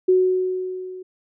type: tone with level ramp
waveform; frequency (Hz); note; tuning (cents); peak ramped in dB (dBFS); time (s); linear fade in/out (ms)
sine; 370; F#4; 0; -11 to -33; 0.08-1.03; 10
effects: none